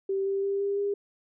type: tone with pitch steps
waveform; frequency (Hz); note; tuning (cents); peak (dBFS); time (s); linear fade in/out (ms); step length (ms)
sine; 389.1 / 392.7 / 396.4 / 400 / 403.8; G4 / G4 / G4 / G4 / G#4; -13 / +3 / +19 / +35 / -49; -25; 0.09-0.94; 5; 170
effects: none